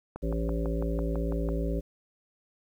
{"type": "click train", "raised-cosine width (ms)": 1, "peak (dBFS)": -23, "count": 9, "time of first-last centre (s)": [0.16, 1.489], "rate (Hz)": 6.02}
{"type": "harmonic tone", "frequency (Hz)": 56.1, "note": "A1", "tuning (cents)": 34, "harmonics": [1, 3, 5, 7, 9, 10], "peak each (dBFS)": [-29, -34, -36, -37, -39, -39], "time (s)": [0.22, 1.81], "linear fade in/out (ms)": 20}
{"effects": ["10-bit"]}